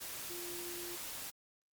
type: tone in noise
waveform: sine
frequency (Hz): 349.2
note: F4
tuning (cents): 0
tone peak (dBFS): -46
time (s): 0.29-0.97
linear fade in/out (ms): 20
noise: white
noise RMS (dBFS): -44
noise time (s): 0-1.31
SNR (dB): -5
effects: Opus 48 kbps